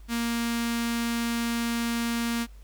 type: tone with notch filter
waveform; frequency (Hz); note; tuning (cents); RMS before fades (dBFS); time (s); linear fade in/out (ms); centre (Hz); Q
sawtooth; 233.9; A#3; +6; -28; 0.08-2.47; 50; 560; 0.58
effects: added 50 Hz sine -44 dBFS peak until 2.63 s + pink hiss -61 dBFS RMS until 2.63 s